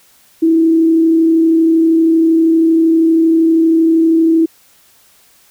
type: tone with frequency modulation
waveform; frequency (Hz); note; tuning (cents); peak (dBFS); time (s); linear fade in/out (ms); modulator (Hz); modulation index
sine; 326.2; E4; -18; -7; 0.42-4.46; 10; 32.7; 0.22
effects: white hiss -49 dBFS RMS until 5.5 s